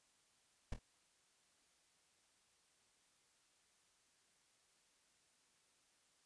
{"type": "noise with echo", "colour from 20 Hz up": "brown", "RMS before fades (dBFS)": -39, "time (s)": [0.72, 0.74], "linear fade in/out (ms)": 5, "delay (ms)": 25, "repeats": 2, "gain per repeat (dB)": -9, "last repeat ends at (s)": 0.79, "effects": ["white hiss -75 dBFS RMS until 6.25 s", "resampled to 22050 Hz"]}